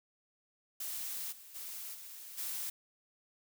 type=noise with level steps; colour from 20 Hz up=blue; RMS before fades=-40 / -54 / -44 / -49 / -39 dBFS; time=0.8-2.7 s; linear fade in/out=5 ms; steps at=1.31 / 1.54 / 1.93 / 2.37 s; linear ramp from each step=20 ms; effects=none